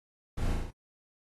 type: noise with echo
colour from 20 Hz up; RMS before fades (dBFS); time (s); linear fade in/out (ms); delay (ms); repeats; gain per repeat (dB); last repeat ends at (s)
brown; -32; 0.37-0.53; 10; 36; 5; -2; 0.71
effects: AAC 32 kbps